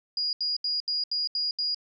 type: tone bursts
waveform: sine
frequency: 4873 Hz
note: D#8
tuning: 37 cents flat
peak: -25 dBFS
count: 7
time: 0.17-1.746 s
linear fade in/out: 2 ms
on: 160 ms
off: 76 ms
effects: none